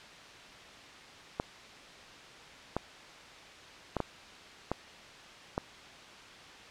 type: clicks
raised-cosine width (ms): 1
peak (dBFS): -16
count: 6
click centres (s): 1.399 / 2.766 / 3.967 / 4.003 / 4.716 / 5.579
effects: white hiss -50 dBFS RMS until 6.7 s + low-pass 4000 Hz 12 dB/octave